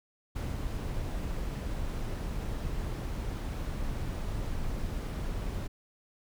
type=noise with ADSR envelope; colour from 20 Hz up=brown; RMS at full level=-32 dBFS; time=0.35-5.68 s; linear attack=15 ms; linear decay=170 ms; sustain=-2 dB; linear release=17 ms; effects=none